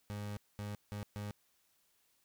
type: tone bursts at uneven times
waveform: 30% pulse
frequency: 103.3 Hz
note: G#2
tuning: 9 cents flat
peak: -37 dBFS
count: 4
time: 0.1-0.37 / 0.59-0.75 / 0.92-1.03 / 1.16-1.31 s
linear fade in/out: 0 ms
effects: white hiss -74 dBFS RMS until 2.24 s